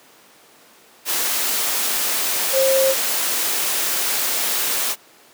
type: tone in noise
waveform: sine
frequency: 533 Hz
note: C5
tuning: 32 cents sharp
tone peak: -14 dBFS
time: 2.52-2.95 s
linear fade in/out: 50 ms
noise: white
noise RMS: -21 dBFS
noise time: 1.05-4.96 s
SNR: +4 dB
effects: pink hiss -49 dBFS RMS until 5.33 s + high-pass 300 Hz 12 dB/octave